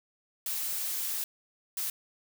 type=noise bursts at uneven times; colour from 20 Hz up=blue; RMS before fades=-33 dBFS; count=2; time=0.46-1.24 / 1.77-1.9 s; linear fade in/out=2 ms; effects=none